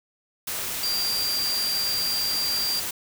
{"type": "tone in noise", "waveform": "sine", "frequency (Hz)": 4737, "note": "D8", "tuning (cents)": 14, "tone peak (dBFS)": -24, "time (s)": [0.83, 2.8], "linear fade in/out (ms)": 5, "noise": "white", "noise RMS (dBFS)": -30, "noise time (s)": [0.47, 2.91], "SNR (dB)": 3, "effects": []}